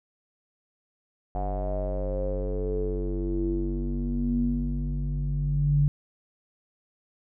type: tone with low-pass filter sweep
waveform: square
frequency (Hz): 48.19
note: G1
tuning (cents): -29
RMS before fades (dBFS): -27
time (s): 1.35-5.88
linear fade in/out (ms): 0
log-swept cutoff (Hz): 730 to 140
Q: 9.4
effects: none